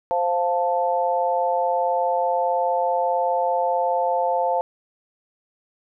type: chord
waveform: sine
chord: F major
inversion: second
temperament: equal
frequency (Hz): 523.3 / 698.5 / 880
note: C5 / F5 / A5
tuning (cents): 0 / 0 / 0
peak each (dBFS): -23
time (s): 0.11-4.61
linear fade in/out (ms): 0
effects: none